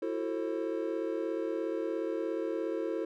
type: chord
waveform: triangle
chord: F# half-diminished seventh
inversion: third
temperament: just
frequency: 333 / 370 / 444 / 532.8 Hz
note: E4 / F#4 / A4 / C5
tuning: +18 / 0 / +16 / +31 cents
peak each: -33 / -37 / -34 / -36 dBFS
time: 0.02-3.05 s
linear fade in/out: 5 ms
effects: none